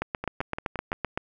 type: two click trains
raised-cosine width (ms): 0.5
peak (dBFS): -17 / -12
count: 5 / 10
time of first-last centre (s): 0.24-0.93 / 0.02-1.175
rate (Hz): 5.8 / 7.79
effects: none